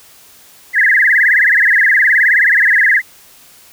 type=tone with vibrato; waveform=sine; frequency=1832 Hz; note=A#6; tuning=31 cents flat; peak=-7 dBFS; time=0.73-3.02 s; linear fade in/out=50 ms; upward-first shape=sine; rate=19 Hz; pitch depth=210 cents each way; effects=white hiss -43 dBFS RMS until 3.72 s